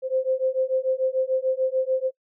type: beating tone pair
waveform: sine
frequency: 518 / 524.8 Hz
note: C5 / C5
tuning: -17 / +5 cents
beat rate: 6.8 Hz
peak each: -24 dBFS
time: 0.02-2.11 s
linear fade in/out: 50 ms
effects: noise-tail reverb RT60 0.1 s tail -22 dB re dry